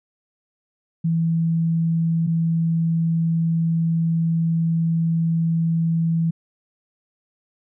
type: tone pair in turn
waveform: sine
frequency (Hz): 164.81 / 164.81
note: E3 / E3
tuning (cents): 0 / 0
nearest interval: unison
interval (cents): 0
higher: neither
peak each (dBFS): -17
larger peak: neither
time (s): 1.04-2.27 / 2.27-6.31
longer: second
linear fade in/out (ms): 10
effects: none